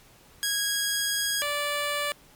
10% pulse tone pair in turn, 1648 / 582.7 Hz, G#6 / D5, -14 / -14 cents, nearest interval octave + tritone, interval 1800 cents, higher first, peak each -16 / -18 dBFS, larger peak first, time 0.43-1.42 / 1.42-2.12 s, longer first, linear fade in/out 0 ms, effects pink hiss -55 dBFS RMS until 2.35 s + MP3 96 kbps

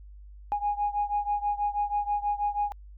sine beating tone pair, 822 / 828.2 Hz, G#5 / G#5, -18 / -5 cents, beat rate 6.2 Hz, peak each -27 / -29 dBFS, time 0.52-2.72 s, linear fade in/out 0 ms, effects tanh soft clip ceiling -18 dBFS + added 50 Hz sine -44 dBFS peak until 2.97 s

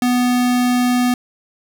square tone, 247.1 Hz, B3, 1 cent sharp, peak -14 dBFS, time 0.02-1.14 s, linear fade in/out 2 ms, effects none

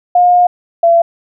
sine tone pair in turn, 713 / 676.7 Hz, F5 / E5, +36 / +45 cents, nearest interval minor second, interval 91 cents, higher first, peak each -5 dBFS, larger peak neither, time 0.15-0.47 / 0.83-1.02 s, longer first, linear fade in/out 5 ms, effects none

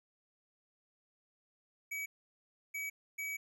square tone bursts at uneven times, 2276 Hz, C#7, 45 cents sharp, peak -38 dBFS, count 3, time 1.91-2.06 / 2.74-2.9 / 3.18-3.37 s, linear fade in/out 10 ms, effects none

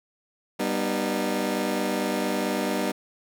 20% pulse chord, G augmented, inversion none, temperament just, 196 / 245 / 306.2 Hz, G3 / B3 / D#4, 0 / -14 / -28 cents, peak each -24 dBFS, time 0.59-2.92 s, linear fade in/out 10 ms, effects none

